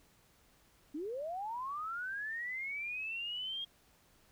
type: linear sweep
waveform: sine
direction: up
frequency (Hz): 277.2 to 3262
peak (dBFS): -37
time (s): 0.94-3.65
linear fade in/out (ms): 10
effects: pink hiss -67 dBFS RMS until 4.31 s